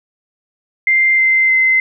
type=tone with pitch steps; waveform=sine; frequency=2093 / 2077 / 2062 Hz; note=C7 / C7 / C7; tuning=0 / -13 / -26 cents; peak=-9 dBFS; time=0.87-1.8 s; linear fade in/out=2 ms; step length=310 ms; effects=none